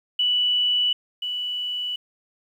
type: tone pair in turn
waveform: sine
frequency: 2960 / 2960 Hz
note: F#7 / F#7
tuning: 0 / 0 cents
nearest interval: unison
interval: 0 cents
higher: neither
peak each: -18 / -25 dBFS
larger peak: first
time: 0.19-0.93 / 1.22-1.96 s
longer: neither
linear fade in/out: 5 ms
effects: 9-bit